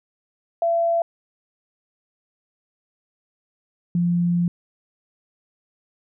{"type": "tone pair in turn", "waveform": "sine", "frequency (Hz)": [675, 173.69], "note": ["E5", "F3"], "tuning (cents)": [41, -9], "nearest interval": "2 octaves", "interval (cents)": 2350, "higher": "first", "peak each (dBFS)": -17, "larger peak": "neither", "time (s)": [[0.62, 1.02], [3.95, 4.48]], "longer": "second", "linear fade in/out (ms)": 2, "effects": []}